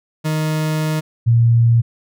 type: tone pair in turn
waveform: 40% pulse / sine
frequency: 155.56 / 116.75 Hz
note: D#3 / A#2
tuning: 0 / +3 cents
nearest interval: perfect fourth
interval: 497 cents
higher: first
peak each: -16 / -9 dBFS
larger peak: second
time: 0.24-1.01 / 1.26-1.82 s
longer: first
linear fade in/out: 20 ms
effects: none